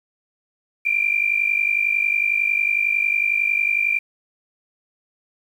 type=tone pair together; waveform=sine; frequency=2349 / 2400 Hz; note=D7 / D7; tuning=0 / +37 cents; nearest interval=unison; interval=37 cents; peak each=-20 / -20 dBFS; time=0.85-3.99 s; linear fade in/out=10 ms; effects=8-bit